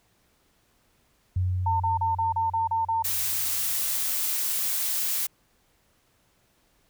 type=tone with exponential decay; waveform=sine; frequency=91.4 Hz; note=F#2; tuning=21 cents flat; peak=-21 dBFS; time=1.36-4.31 s; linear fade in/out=5 ms; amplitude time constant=640 ms
type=tone bursts; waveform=sine; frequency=903 Hz; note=A5; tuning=45 cents sharp; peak=-22 dBFS; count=8; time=1.66-3.025 s; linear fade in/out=5 ms; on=140 ms; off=35 ms
type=noise; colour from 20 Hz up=blue; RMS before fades=-27 dBFS; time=3.04-5.27 s; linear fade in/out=10 ms
effects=pink hiss -66 dBFS RMS until 6.89 s